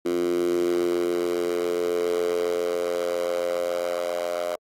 10% pulse tone with high-pass filter sweep, 87.31 Hz, F2, in tune, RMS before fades -25 dBFS, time 0.05-4.56 s, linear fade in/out 10 ms, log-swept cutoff 320 to 610 Hz, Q 6.1, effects AAC 48 kbps

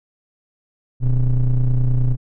triangle ring-modulated tone, 69.3 Hz, C#2, in tune, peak -8 dBFS, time 1-2.17 s, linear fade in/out 50 ms, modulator 54.5 Hz, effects none

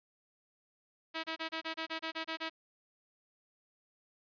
5% pulse tone bursts, 322.8 Hz, E4, 36 cents flat, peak -24 dBFS, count 11, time 1.14-2.498 s, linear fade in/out 20 ms, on 98 ms, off 28 ms, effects resampled to 11025 Hz

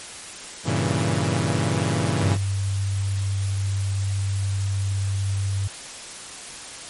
sawtooth chord, G diminished seventh, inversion none, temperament equal, 98 / 116.54 / 138.59 / 164.81 Hz, G2 / Bb2 / Db3 / Fb3, 0 / 0 / 0 / 0 cents, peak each -22 dBFS, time 0.64-2.38 s, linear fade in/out 50 ms
sine tone, 98 Hz, G2, in tune, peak -21 dBFS, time 2.22-5.68 s, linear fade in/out 10 ms
effects white hiss -37 dBFS RMS until 6.89 s + MP3 48 kbps

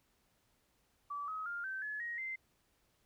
sine tone with pitch steps, 1153 / 1272 / 1403.2 / 1548 / 1707.7 / 1883.9 / 2078 Hz, D6 / D#6 / F6 / G6 / G#6 / A#6 / C7, -32 / +38 / +8 / -22 / +48 / +18 / -12 cents, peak -38 dBFS, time 1.1-2.36 s, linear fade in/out 10 ms, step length 180 ms, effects pink hiss -75 dBFS RMS until 3.05 s

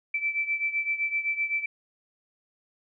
sine beating tone pair, 2323 / 2330.8 Hz, D7 / D7, -20 / -14 cents, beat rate 7.8 Hz, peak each -27 / -31 dBFS, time 0.14-1.66 s, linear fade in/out 5 ms, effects none

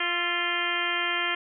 harmonic tone with a mistuned harmonic, 349.2 Hz, F4, in tune, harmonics 1 / 2 / 3 / 4 / 5 / 6 / 7 / 8 / 9, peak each -37 / -37 / -35 / -33 / -31 / -31 / -34 / -35 / -33 dBFS, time 0-1.35 s, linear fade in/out 5 ms, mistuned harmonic 4, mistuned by -37 cents, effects none

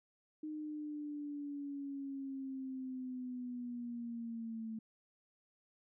sine linear sweep, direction down, 308.1 to 220.7 Hz, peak -40 dBFS, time 0.43-4.79 s, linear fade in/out 5 ms, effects none

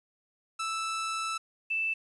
sawtooth / sine tone pair in turn, 1318.5 / 2645 Hz, E6 / E7, 0 / +5 cents, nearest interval octave, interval 1205 cents, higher second, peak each -27 dBFS, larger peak neither, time 0.59-1.38 / 1.7-1.94 s, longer first, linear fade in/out 10 ms, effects resampled to 24000 Hz + 10-bit

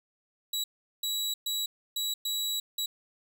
sawtooth tone bursts at uneven times, 3900 Hz, B7, 23 cents flat, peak -26 dBFS, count 6, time 0.53-0.64 / 1.03-1.34 / 1.46-1.66 / 1.96-2.14 / 2.25-2.6 / 2.78-2.86 s, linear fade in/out 5 ms, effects none

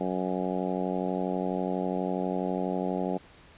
harmonic tone, 92.2 Hz, F#2, 6 cents flat, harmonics 2 / 3 / 4 / 5 / 6 / 7 / 8 / 9, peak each -32 / -34 / -35 / -36 / -37 / -37 / -38 / -39 dBFS, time 0-3.18 s, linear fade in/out 10 ms, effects pink hiss -54 dBFS RMS until 3.57 s + resampled to 8000 Hz

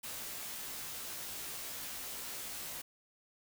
white noise with comb filter, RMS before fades -43 dBFS, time 0.03-2.82 s, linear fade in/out 10 ms, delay 16 ms, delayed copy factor -1, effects none

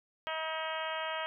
harmonic tone, 318.3 Hz, D#4, 39 cents sharp, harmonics 2 / 3 / 4 / 5 / 6 / 7 / 8 / 9 / 10, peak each -39 / -40 / -41 / -43 / -44 / -46 / -47 / -45 / -44 dBFS, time 0.27-1.26 s, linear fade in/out 0 ms, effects none

